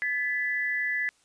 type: tone pair together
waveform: sine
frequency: 1724.6 / 1991 Hz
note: A6 / B6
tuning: -35 / +14 cents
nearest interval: major second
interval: 249 cents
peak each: -29 / -28 dBFS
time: 0.02-1.09 s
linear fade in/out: 0 ms
effects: white hiss -65 dBFS RMS until 1.24 s + resampled to 22050 Hz